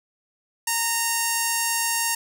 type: tone with notch filter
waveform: 5% pulse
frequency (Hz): 923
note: A#5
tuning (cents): -17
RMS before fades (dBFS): -24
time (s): 0.67-2.15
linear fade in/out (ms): 5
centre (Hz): 3900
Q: 1.9
effects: none